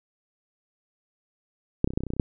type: clicks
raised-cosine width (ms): 3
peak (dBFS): -6 / -12 / -18 / -23 / -10 / -20 / -16 / -22 / -17 / -16 / -26 / -6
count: 12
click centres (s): 1.844 / 1.875 / 1.905 / 1.936 / 1.975 / 2.006 / 2.036 / 2.067 / 2.104 / 2.136 / 2.166 / 2.198
effects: none